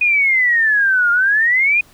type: exponential two-way sweep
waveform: sine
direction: down then up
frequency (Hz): 2489 to 1396.9 to 2489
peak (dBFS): -11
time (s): 0.01-1.81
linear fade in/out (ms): 5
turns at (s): 1.11
effects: pink hiss -49 dBFS RMS until 1.93 s